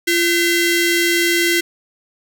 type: ring-modulated tone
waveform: sawtooth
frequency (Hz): 1188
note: D6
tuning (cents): +20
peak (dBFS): -7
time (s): 0.07-1.61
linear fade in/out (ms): 10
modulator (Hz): 844
effects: none